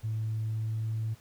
sine tone with pitch glide, 110 to 110.83 Hz, A2 to A2, 0 to +13 cents, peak -28 dBFS, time 0.03-1.15 s, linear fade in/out 20 ms, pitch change +13 cents, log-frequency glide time 0.52-0.85 s, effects tanh soft clip ceiling -25 dBFS + pink hiss -59 dBFS RMS until 1.2 s

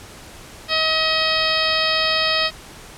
harmonic tone, 635 Hz, D#5, 35 cents sharp, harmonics 1 / 2 / 3 / 4 / 5 / 6 / 7 / 8, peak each -25 / -25 / -25 / -25 / -25 / -25 / -25 / -25 dBFS, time 0.68-2.51 s, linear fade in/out 50 ms, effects pink hiss -40 dBFS RMS until 2.97 s + low-pass 11000 Hz 12 dB/octave

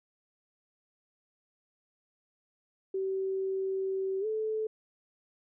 sine tone with pitch glide, 383.5 to 435.5 Hz, G4 to A4, -38 to -18 cents, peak -29 dBFS, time 2.94-4.67 s, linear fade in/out 5 ms, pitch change +220 cents, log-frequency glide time 4.2-4.26 s, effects none

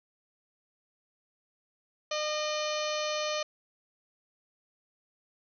harmonic tone with a mistuned harmonic, 606 Hz, D#5, 46 cents flat, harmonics 1 / 2 / 3 / 4 / 5 / 6 / 7 / 8 / 9 / 10, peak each -32 / -37 / -43 / -40 / -40 / -43 / -40 / -47 / -47 / -42 dBFS, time 2.11-3.43 s, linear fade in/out 5 ms, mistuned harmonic 3, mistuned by +32 cents, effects none

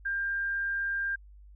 sine tone, 1596 Hz, G6, 31 cents sharp, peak -28 dBFS, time 0.05-1.16 s, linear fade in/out 10 ms, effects added 50 Hz sine -49 dBFS peak until 1.55 s

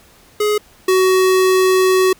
square tone pair in turn, 420 / 374.2 Hz, G#4 / F#4, +19 / +20 cents, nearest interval major second, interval 199 cents, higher first, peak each -14 / -11 dBFS, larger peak second, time 0.4-0.58 / 0.88-2.13 s, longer second, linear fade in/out 5 ms, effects pink hiss -48 dBFS RMS until 2.19 s

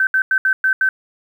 sine tone bursts at uneven times, 1540 Hz, G6, 31 cents flat, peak -12 dBFS, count 6, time 0-0.07 / 0.14-0.22 / 0.31-0.38 / 0.45-0.53 / 0.64-0.73 / 0.81-0.89 s, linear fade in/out 2 ms, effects 8-bit

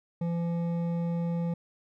sine tone with hard clipping, 170 Hz, F3, 46 cents flat, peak -29 dBFS, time 0.21-1.54 s, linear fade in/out 5 ms, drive 9 dB, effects none

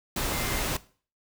sine tone in noise, 2088 Hz, C7, 4 cents flat, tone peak -38 dBFS, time 0.32-0.6 s, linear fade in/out 5 ms, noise pink, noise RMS -29 dBFS, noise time 0.16-0.77 s, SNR -12 dB, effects noise-tail reverb RT60 0.4 s tail -18 dB re dry

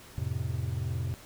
triangle chord, F major, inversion none, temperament equal with one note detuned, 87.31 / 109.3 / 130.81 Hz, F2 / A2 / C3, 0 / -11 / 0 cents, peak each -32 dBFS, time 0.18-1.14 s, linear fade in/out 0 ms, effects pink hiss -51 dBFS RMS until 1.25 s

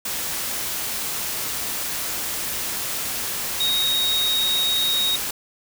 sine tone in noise, 3761 Hz, A#7, 15 cents sharp, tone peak -19 dBFS, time 3.6-5.16 s, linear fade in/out 5 ms, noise white, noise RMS -27 dBFS, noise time 0.05-5.31 s, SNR +5 dB, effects none

